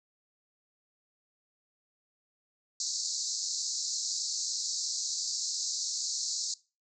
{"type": "band-pass noise", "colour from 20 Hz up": "white", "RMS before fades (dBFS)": -34, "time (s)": [2.8, 6.54], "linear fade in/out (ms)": 2, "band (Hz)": [4100, 7400], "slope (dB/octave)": 96, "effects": ["noise-tail reverb RT60 0.3 s tail -21 dB re dry"]}